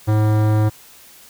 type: tone with hard clipping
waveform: sine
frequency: 107.2 Hz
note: A2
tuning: 45 cents flat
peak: -15 dBFS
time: 0.07-0.7 s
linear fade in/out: 20 ms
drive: 18 dB
effects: white hiss -45 dBFS RMS until 1.29 s